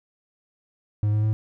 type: tone with pitch steps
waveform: triangle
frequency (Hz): 104.8 / 106.51 / 108.25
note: G#2 / G#2 / A2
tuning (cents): +16 / +44 / -28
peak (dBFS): -17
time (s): 1.03-1.33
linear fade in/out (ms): 0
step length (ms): 100
effects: none